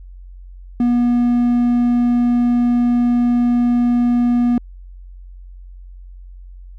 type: tone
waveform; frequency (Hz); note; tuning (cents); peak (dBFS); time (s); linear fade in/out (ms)
triangle; 241.6; B3; -38; -10; 0.8-4.58; 2
effects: added 45 Hz sine -34 dBFS peak until 6.78 s